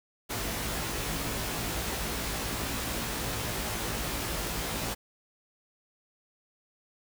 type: noise with comb filter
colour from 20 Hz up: pink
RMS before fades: -33 dBFS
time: 0.29-4.95 s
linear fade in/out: 20 ms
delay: 18 ms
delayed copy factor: +0.8
effects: none